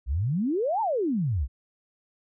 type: exponential two-way sweep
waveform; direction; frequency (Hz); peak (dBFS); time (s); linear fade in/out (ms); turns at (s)
sine; up then down; 57 to 931 to 57; -23; 0.06-1.48; 50; 0.81
effects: none